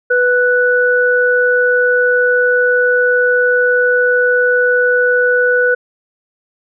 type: tone pair together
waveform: sine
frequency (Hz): 493.9 / 1481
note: B4 / F#6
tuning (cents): 0 / +1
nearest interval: octave + perfect fifth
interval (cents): 1901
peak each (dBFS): -12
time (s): 0.1-5.75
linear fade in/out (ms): 10
effects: none